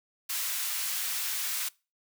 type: high-pass noise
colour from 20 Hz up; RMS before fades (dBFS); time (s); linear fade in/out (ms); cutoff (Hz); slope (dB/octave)
white; -32; 0.29-1.69; 10; 1300; 12
effects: noise-tail reverb RT60 0.3 s tail -23 dB re dry